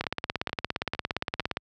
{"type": "two click trains", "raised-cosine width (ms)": 0.3, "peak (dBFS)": [-11, -19], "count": [28, 4], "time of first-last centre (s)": [[0.01, 1.571], [0.04, 1.404]], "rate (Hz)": [17.3, 2.2], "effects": ["high-pass 60 Hz 12 dB/octave"]}